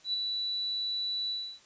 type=tone with ADSR envelope; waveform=sine; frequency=3951 Hz; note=B7; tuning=in tune; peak=-26 dBFS; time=0.04-1.6 s; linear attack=97 ms; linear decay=7 ms; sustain=-4 dB; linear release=300 ms; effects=white hiss -59 dBFS RMS until 1.65 s + resampled to 16000 Hz